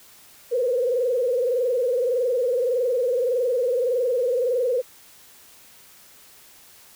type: tone with frequency modulation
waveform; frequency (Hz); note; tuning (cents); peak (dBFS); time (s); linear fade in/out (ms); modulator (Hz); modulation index
sine; 495.2; B4; +5; -19; 0.51-4.82; 20; 21.7; 1.4
effects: white hiss -50 dBFS RMS until 6.95 s